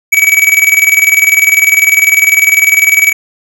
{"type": "tone with tremolo", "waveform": "square", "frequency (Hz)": 2276, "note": "C#7", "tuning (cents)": 45, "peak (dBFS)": -3, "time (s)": [0.12, 3.13], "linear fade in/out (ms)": 10, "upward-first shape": "square", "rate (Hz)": 20, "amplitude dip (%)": 65, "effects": []}